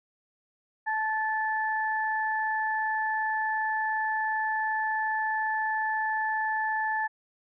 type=tone pair together; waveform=sine; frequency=871.4 / 1746 Hz; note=A5 / A6; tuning=-17 / -14 cents; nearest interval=octave; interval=1203 cents; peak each=-28 / -29 dBFS; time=0.86-7.08 s; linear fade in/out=20 ms; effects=none